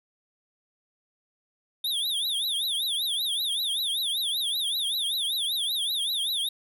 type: tone with vibrato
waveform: square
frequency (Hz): 3560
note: A7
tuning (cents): +20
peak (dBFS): -26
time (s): 1.84-6.49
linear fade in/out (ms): 5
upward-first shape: triangle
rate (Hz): 5.2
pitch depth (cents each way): 220
effects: none